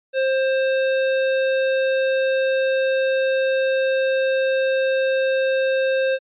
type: tone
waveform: square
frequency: 529 Hz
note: C5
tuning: 19 cents sharp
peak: -18 dBFS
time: 0.13-6.19 s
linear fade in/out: 50 ms
effects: resampled to 8000 Hz